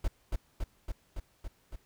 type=noise with echo; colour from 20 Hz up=brown; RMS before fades=-28 dBFS; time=0.04-0.08 s; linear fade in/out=5 ms; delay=280 ms; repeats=6; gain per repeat=-2 dB; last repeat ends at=1.76 s; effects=pink hiss -68 dBFS RMS until 1.85 s